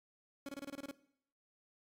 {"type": "tone bursts", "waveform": "30% pulse", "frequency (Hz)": 278.8, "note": "C#4", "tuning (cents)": 10, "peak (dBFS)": -39, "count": 9, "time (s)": [0.46, 0.912], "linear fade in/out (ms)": 2, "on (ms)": 28, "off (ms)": 25, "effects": ["noise-tail reverb RT60 0.7 s tail -19 dB re dry", "AAC 64 kbps"]}